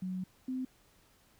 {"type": "tone pair in turn", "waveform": "sine", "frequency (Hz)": [185, 257.7], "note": ["F#3", "C4"], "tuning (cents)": [0, -26], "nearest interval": "tritone", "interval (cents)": 574, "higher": "second", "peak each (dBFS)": [-34, -33], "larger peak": "second", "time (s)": [[0.02, 0.24], [0.48, 0.65]], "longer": "first", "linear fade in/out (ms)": 5, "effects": ["pink hiss -66 dBFS RMS until 1.39 s"]}